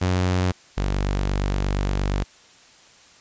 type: tone pair in turn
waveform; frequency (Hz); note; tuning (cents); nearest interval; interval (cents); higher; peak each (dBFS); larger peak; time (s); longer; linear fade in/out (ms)
sawtooth; 91.5 / 48.56; F#2 / G1; -19 / -16; major seventh; 1097; first; -15 / -17; first; 0.01-0.52 / 0.77-2.24; second; 10
effects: white hiss -51 dBFS RMS until 3.2 s + resampled to 16000 Hz